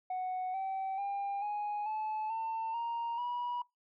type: tone with pitch steps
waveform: sine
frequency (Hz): 740 / 769.2 / 799.6 / 831.1 / 863.9 / 898 / 933.4 / 970.3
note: F#5 / G5 / G5 / G#5 / A5 / A5 / A#5 / B5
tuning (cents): 0 / -33 / +34 / +1 / -32 / +35 / +2 / -31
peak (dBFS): -31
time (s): 0.1-3.62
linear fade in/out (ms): 5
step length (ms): 440
effects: noise-tail reverb RT60 0.2 s tail -26 dB re dry + tanh soft clip ceiling -32 dBFS